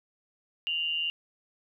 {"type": "tone pair together", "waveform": "sine", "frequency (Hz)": [2798, 2960], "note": ["F7", "F#7"], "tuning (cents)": [3, 0], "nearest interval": "minor second", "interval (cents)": 97, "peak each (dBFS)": [-28, -35], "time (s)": [0.67, 1.1], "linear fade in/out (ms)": 0, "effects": []}